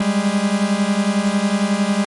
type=beating tone pair; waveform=45% pulse; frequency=196 / 207 Hz; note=G3 / G#3; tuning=0 / -5 cents; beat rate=11 Hz; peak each=-19 / -18 dBFS; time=0-2.05 s; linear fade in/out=5 ms; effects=MP3 48 kbps